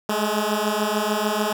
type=beating tone pair; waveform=10% pulse; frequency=207.7 / 214.5 Hz; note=G#3 / A3; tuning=0 / -44 cents; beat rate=6.8 Hz; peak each=-16 / -15 dBFS; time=0.09-1.53 s; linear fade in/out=5 ms; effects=none